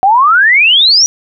sine exponential sweep, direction up, 740 to 5920 Hz, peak -4 dBFS, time 0.03-1.06 s, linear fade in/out 0 ms, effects none

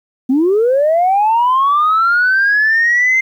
sine linear sweep, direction up, 246.9 to 2093 Hz, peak -8 dBFS, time 0.29-3.21 s, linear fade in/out 10 ms, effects tanh soft clip ceiling -6 dBFS + 8-bit

